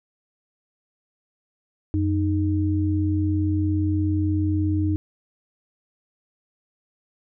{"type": "tone pair together", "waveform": "sine", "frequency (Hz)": [91.75, 308.6], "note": ["F#2", "D#4"], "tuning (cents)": [-14, -14], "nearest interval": "octave + major sixth", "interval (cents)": 2100, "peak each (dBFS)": [-21, -23], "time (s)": [1.94, 4.96], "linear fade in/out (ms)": 0, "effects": []}